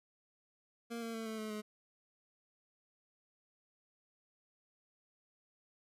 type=tone with pitch steps; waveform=25% pulse; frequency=233.1 / 228.8 / 224.6 / 220.5 / 216.5 / 212.5 Hz; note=A#3 / A#3 / A3 / A3 / A3 / G#3; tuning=0 / -32 / +36 / +4 / -28 / +40 cents; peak=-36 dBFS; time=0.9-1.62 s; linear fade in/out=20 ms; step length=120 ms; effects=resampled to 32000 Hz